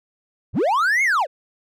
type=linear two-way sweep; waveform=triangle; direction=up then down; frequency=48.66 to 2217 to 465.9 Hz; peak=-14 dBFS; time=0.53-1.27 s; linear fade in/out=50 ms; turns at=1.03 s; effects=none